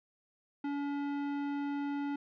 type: tone with tanh clipping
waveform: sine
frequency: 284.8 Hz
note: C#4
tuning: 47 cents sharp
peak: -35 dBFS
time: 0.64-2.16 s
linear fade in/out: 5 ms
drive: 16 dB
effects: none